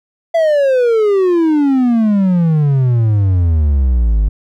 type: exponential sweep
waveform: triangle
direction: down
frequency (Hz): 675 to 49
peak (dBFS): -7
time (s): 0.34-4.29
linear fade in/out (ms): 10
effects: none